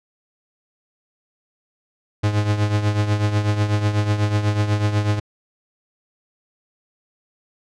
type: tone with tremolo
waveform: 45% pulse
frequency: 104.4 Hz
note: G#2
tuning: 10 cents sharp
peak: -14 dBFS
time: 2.23-5.2 s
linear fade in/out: 10 ms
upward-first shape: triangle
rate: 8.1 Hz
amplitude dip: 70%
effects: low-pass 6000 Hz 12 dB/octave